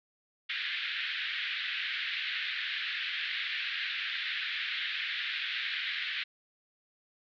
pink band-pass noise, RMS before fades -35 dBFS, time 0.49-6.24 s, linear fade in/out 10 ms, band 1600 to 3900 Hz, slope 48 dB/octave, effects none

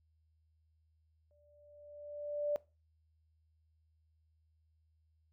sine tone with exponential growth, 587.3 Hz, D5, in tune, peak -29 dBFS, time 1.31-2.56 s, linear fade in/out 0 ms, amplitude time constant 270 ms, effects noise-tail reverb RT60 0.3 s tail -21 dB re dry + added 79 Hz sine -70 dBFS peak until 5.32 s

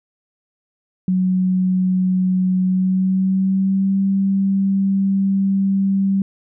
sine tone with pitch glide, 185 to 194.87 Hz, F#3 to G3, 0 to -10 cents, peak -14 dBFS, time 1.08-6.22 s, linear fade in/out 2 ms, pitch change +90 cents, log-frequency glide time 2.63-3.99 s, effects none

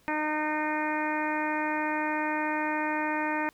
harmonic tone, 305.6 Hz, D#4, 31 cents flat, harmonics 1 / 2 / 3 / 4 / 5 / 6 / 7 / 8, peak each -32 / -36 / -31 / -40 / -37 / -35 / -40 / -39 dBFS, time 0.08-3.49 s, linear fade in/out 0 ms, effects pink hiss -63 dBFS RMS until 3.53 s

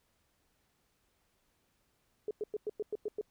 sine tone bursts, 422.5 Hz, G#4, 30 cents sharp, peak -32 dBFS, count 8, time 2.28-3.212 s, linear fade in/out 2 ms, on 29 ms, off 100 ms, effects pink hiss -75 dBFS RMS until 3.3 s

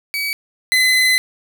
30% pulse tone pair in turn, 2276 / 2028 Hz, C#7 / B6, +45 / +45 cents, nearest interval major second, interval 200 cents, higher first, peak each -17 / -9 dBFS, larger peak second, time 0.14-0.33 / 0.72-1.18 s, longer second, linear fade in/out 0 ms, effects none

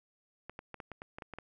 clicks, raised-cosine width 0.5 ms, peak -28 dBFS, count 10, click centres 0.496 / 0.591 / 0.743 / 0.802 / 0.917 / 1.019 / 1.185 / 1.222 / 1.337 / 1.386 s, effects none

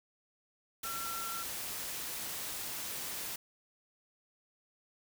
sine tone in noise, 1357 Hz, E6, 50 cents sharp, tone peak -40 dBFS, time 0.84-1.43 s, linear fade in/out 5 ms, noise white, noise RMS -40 dBFS, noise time 0.83-3.36 s, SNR -3 dB, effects none

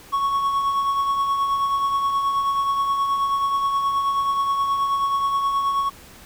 triangle tone with tremolo, 1108.7 Hz, C#6, in tune, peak -15 dBFS, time 0.12-5.9 s, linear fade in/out 20 ms, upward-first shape triangle, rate 9.4 Hz, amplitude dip 45%, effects pink hiss -45 dBFS RMS until 6.25 s

